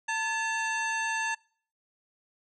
harmonic tone with a mistuned harmonic, 899 Hz, A5, 37 cents sharp, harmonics 1 / 2 / 3 / 4 / 5 / 7 / 8 / 9, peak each -32 / -30 / -36 / -45 / -47 / -41 / -52 / -46 dBFS, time 0.08-1.35 s, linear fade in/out 10 ms, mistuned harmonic 2, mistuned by -71 cents, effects noise-tail reverb RT60 0.5 s tail -24 dB re dry

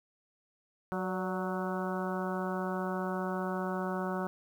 harmonic tone with a mistuned harmonic, 185 Hz, F#3, in tune, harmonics 1 / 2 / 3 / 4 / 5 / 6 / 7 / 8, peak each -35 / -38 / -40 / -41 / -42 / -43 / -43 / -44 dBFS, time 0.92-4.27 s, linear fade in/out 0 ms, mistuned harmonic 3, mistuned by +46 cents, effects 10-bit

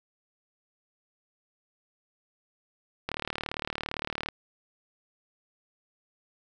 click train, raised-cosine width 0.3 ms, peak -15 dBFS, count 46, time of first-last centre 3.09-4.287 s, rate 37.6 Hz, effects none

